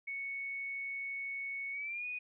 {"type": "tone with pitch glide", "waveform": "sine", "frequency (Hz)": [2217, 2474], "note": ["C#7", "D#7"], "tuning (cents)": [0, -10], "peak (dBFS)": -37, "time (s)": [0.07, 2.19], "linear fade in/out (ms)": 10, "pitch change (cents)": 190, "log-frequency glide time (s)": [1.72, 2.06], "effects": []}